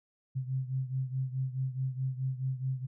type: beating tone pair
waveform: sine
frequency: 129.9 / 134.6 Hz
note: C3 / C3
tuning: -12 / +49 cents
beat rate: 4.7 Hz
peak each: -32 / -36 dBFS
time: 0.35-2.87 s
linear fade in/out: 20 ms
effects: none